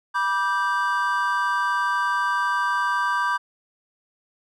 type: chord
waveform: triangle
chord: G major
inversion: first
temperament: equal with one note detuned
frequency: 975.3 / 1174.7 / 1568 Hz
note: B5 / D6 / G6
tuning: -22 / 0 / 0 cents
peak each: -23 dBFS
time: 0.14-3.38 s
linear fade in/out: 20 ms
effects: none